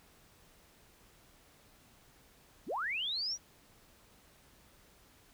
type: linear sweep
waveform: sine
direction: up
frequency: 108.9 to 5920 Hz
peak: -33 dBFS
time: 2.66-3.38 s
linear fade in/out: 50 ms
effects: pink hiss -63 dBFS RMS until 5.33 s